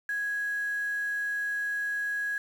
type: tone with quantisation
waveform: sine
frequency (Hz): 1661.2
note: G#6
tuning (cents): 0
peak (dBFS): -28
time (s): 0.09-2.38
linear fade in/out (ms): 2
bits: 8
effects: none